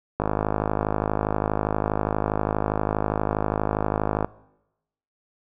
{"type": "click train", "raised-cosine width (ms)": 1, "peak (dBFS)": -8, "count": 213, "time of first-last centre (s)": [0.2, 4.246], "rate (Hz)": 52.4, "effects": ["noise-tail reverb RT60 0.9 s tail -21 dB re dry"]}